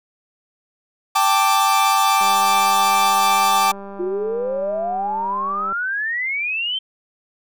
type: chord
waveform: 45% pulse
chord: G suspended second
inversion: none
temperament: equal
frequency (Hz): 784 / 880 / 1174.7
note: G5 / A5 / D6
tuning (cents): 0 / 0 / 0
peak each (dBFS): -19 / -20 / -17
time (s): 1.15-3.72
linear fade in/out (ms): 10
type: click train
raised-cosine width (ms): 1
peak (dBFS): -22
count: 697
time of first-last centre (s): 2.21-5.725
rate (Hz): 198
type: exponential sweep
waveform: sine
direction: up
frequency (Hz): 349.7 to 3151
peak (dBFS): -20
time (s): 3.99-6.79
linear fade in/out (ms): 10
effects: none